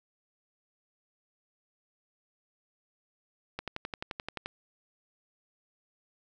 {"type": "click train", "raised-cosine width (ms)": 0.3, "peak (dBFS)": -19, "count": 11, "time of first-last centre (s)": [3.59, 4.46], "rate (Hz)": 11.5, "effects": []}